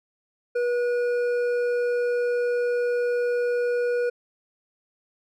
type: tone with hard clipping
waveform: sine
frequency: 484.6 Hz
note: B4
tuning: 33 cents flat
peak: -23 dBFS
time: 0.55-4.1 s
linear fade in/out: 10 ms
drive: 7 dB
effects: none